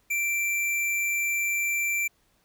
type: tone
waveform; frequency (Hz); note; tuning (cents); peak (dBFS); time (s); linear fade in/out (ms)
square; 2349; D7; 0; -25; 0.1-2.08; 10
effects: pink hiss -67 dBFS RMS until 2.44 s